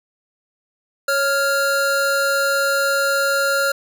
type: tone pair together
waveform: square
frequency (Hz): 553.2 / 1396.9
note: C#5 / F6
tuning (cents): -4 / 0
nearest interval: octave + major third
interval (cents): 1604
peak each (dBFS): -21 / -19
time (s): 1.08-3.72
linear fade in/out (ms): 5
effects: none